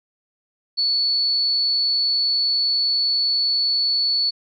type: tone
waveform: sine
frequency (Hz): 4435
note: C#8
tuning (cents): 0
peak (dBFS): -17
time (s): 0.77-4.31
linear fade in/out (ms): 20
effects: none